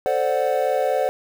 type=chord; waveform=triangle; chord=D dominant seventh; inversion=second; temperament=equal; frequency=440 / 523.3 / 587.3 / 740 Hz; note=A4 / C5 / D5 / F#5; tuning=0 / 0 / 0 / 0 cents; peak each=-25 / -20 / -22 / -22 dBFS; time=0.06-1.09 s; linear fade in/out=0 ms; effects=7-bit

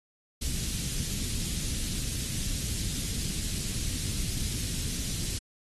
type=band-stop noise; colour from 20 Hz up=pink; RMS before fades=-32 dBFS; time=0.41-5.39 s; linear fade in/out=10 ms; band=190 to 4000 Hz; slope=12 dB/octave; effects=low-pass 12000 Hz 12 dB/octave + AAC 32 kbps

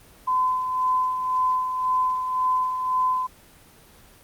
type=tone with tremolo; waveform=sine; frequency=1019 Hz; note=C6; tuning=46 cents flat; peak=-18 dBFS; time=0.27-3.27 s; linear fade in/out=10 ms; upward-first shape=sine; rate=1.9 Hz; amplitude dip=50%; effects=pink hiss -51 dBFS RMS until 4.23 s + Opus 24 kbps

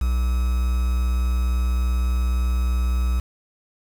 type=tone with quantisation; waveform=triangle; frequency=61.74 Hz; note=B1; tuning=in tune; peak=-16 dBFS; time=0.01-3.2 s; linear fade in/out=5 ms; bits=6; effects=none

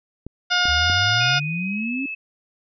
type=clicks; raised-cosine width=3 ms; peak=-20 dBFS; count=3; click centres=0.266 / 0.655 / 0.899 s
type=harmonic tone; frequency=715 Hz; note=F5; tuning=41 cents sharp; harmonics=1 / 2 / 3 / 4 / 5 / 6 / 7 / 8; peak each=-26 / -20 / -29 / -25 / -25 / -35 / -25 / -34 dBFS; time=0.5-1.4 s; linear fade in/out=20 ms
type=exponential sweep; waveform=sine; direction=up; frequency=70.6 to 280 Hz; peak=-24 dBFS; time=0.68-2.06 s; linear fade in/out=5 ms
type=tone with pitch glide; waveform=sine; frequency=2490 to 2602 Hz; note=D#7 to E7; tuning=+1 to -23 cents; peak=-27 dBFS; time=1.2-2.15 s; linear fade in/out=10 ms; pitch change=+76 cents; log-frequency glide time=1.57-1.91 s
effects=none

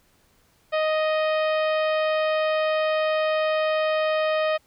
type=harmonic tone with a mistuned harmonic; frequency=623 Hz; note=D#5; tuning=2 cents sharp; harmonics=1 / 2 / 3 / 4 / 5 / 6 / 7 / 8; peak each=-21 / -29 / -32 / -34 / -37 / -42 / -46 / -47 dBFS; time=0.72-4.58 s; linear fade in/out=20 ms; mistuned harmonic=7; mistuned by=-15 cents; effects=pink hiss -62 dBFS RMS until 4.66 s

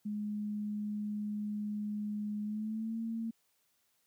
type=tone with pitch glide; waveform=sine; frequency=209.1 to 226.7 Hz; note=G#3 to A#3; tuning=+12 to -48 cents; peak=-34 dBFS; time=0.05-3.31 s; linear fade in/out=10 ms; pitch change=+140 cents; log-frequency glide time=2.43-2.97 s; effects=white hiss -75 dBFS RMS until 4.06 s + high-pass 60 Hz 12 dB/octave

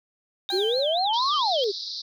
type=tone with vibrato; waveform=sine; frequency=3604 Hz; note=A7; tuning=41 cents sharp; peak=-26 dBFS; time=0.49-1.64 s; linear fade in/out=0 ms; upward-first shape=sine; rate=4.3 Hz; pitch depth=280 cents each way
type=tone with exponential decay; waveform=30% pulse; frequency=794 Hz; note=G5; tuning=22 cents sharp; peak=-28 dBFS; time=0.5-1.42 s; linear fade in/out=1 ms; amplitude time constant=200 ms
type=exponential two-way sweep; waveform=sine; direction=up then down; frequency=353.6 to 1244.5 to 374.9 Hz; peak=-22 dBFS; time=0.52-1.72 s; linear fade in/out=20 ms; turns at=1.35 s
type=band-pass noise; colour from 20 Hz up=pink; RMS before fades=-34 dBFS; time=1.13-2.02 s; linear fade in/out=10 ms; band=3800 to 5300 Hz; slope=96 dB/octave
effects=none

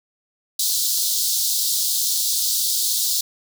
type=high-pass noise; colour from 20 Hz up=pink; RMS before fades=-21 dBFS; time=0.59-3.21 s; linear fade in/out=5 ms; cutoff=3800 Hz; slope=48 dB/octave; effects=none

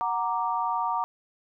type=chord; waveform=sine; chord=Gb augmented; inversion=none; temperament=equal; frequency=740 / 932.3 / 1174.7 Hz; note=Gb5 / Bb5 / D6; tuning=0 / 0 / 0 cents; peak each=-31 / -27 / -30 dBFS; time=0.01-1.04 s; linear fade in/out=0 ms; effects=none

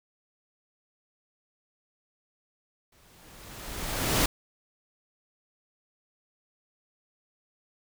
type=noise with exponential growth; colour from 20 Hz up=pink; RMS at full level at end=-22 dBFS; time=2.92-4.26 s; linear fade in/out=5 ms; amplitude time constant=290 ms; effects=none

